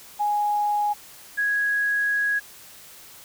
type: tone pair in turn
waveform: sine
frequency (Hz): 830 / 1660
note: G#5 / G#6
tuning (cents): -1 / -1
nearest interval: octave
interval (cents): 1200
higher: second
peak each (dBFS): -20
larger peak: neither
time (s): 0.19-0.94 / 1.37-2.4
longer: second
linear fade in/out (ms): 20
effects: white hiss -46 dBFS RMS until 3.24 s